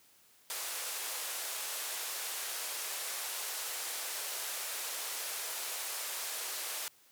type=band-pass noise; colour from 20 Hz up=white; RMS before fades=-39 dBFS; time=0.5-6.88 s; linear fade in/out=0 ms; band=440 to 14000 Hz; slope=24 dB/octave; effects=white hiss -64 dBFS RMS until 7.11 s + high-pass 80 Hz 12 dB/octave